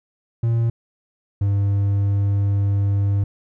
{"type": "tone pair in turn", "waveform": "triangle", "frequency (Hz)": [115.8, 100.06], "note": ["A#2", "G2"], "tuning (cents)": [-11, 36], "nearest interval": "minor third", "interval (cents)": 253, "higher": "first", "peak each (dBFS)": -14, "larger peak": "neither", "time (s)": [[0.43, 0.7], [1.41, 3.24]], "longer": "second", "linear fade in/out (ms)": 5, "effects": []}